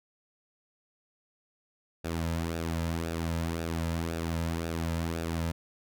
sawtooth tone with flanger, 82.8 Hz, E2, 8 cents sharp, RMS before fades -32 dBFS, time 2.04-5.52 s, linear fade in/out 10 ms, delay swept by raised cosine 0.95 to 2.75 ms, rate 1.9 Hz, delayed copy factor -0.6, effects none

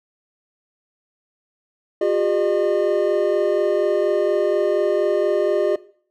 triangle tone cluster, 359 / 403.2 / 607 Hz, F4 / G4 / D#5, +48 / +49 / -43 cents, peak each -19 dBFS, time 2.01-5.76 s, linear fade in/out 5 ms, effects noise-tail reverb RT60 0.5 s tail -19 dB re dry

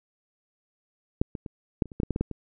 clicks, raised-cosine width 3 ms, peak -9 / -21 / -24 / -9 / -29 / -29 / -13 / -14 / -14 / -15 / -12 / -21 dBFS, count 12, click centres 1.215 / 1.352 / 1.462 / 1.822 / 1.857 / 1.918 / 2.001 / 2.033 / 2.107 / 2.161 / 2.21 / 2.313 s, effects none

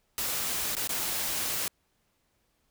white noise with dropouts, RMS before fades -31 dBFS, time 0.18-1.68 s, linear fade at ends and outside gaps 1 ms, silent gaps 0.752-0.767 / 0.874-0.892 s, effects pink hiss -73 dBFS RMS until 2.7 s

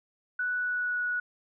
sine tone with pitch glide, 1480 to 1465.5 Hz, F#6 to F#6, 0 to -17 cents, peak -27 dBFS, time 0.39-1.2 s, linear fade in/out 5 ms, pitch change -17 cents, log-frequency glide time 0.55-1.01 s, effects none

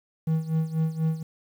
triangle tone with tremolo, 159.9 Hz, D#3, 48 cents sharp, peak -18 dBFS, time 0.27-1.23 s, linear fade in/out 5 ms, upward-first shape sine, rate 4.1 Hz, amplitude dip 80%, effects 9-bit

